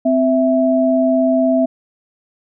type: tone pair together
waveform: sine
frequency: 258.7 / 657.6 Hz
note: C4 / E5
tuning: -19 / -4 cents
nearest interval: octave + major third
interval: 1615 cents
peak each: -14 dBFS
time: 0.05-1.66 s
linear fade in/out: 10 ms
effects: none